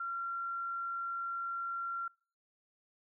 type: tone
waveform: sine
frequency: 1372 Hz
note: F6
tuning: 31 cents flat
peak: -35 dBFS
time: 0-2.08 s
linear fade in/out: 5 ms
effects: noise-tail reverb RT60 0.4 s tail -26 dB re dry